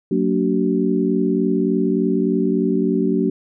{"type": "tone cluster", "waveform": "sine", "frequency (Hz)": [185.5, 229, 288.7, 379.1], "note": ["F#3", "A#3", "D4", "F#4"], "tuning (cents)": [5, -31, -30, 42], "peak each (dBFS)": -21, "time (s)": [0.11, 3.3], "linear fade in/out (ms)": 5, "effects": []}